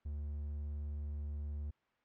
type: tone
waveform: triangle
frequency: 73.42 Hz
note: D2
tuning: in tune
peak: -36 dBFS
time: 0.05-1.71 s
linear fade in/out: 10 ms
effects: white hiss -75 dBFS RMS until 2.04 s + low-pass 2000 Hz 12 dB/octave